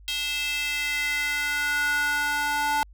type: tone with high-pass filter sweep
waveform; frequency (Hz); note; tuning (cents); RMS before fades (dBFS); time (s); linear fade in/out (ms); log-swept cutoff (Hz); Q
square; 292.2; D4; -9; -26; 0.08-2.83; 0; 3100 to 980; 3.7
effects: added 50 Hz sine -46 dBFS peak until 2.93 s